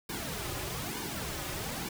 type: noise with flanger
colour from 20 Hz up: pink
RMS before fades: -37 dBFS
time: 0.09-1.89 s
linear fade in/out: 5 ms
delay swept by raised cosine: 1.5 to 4.5 ms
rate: 1.1 Hz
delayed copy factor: -0.75
effects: none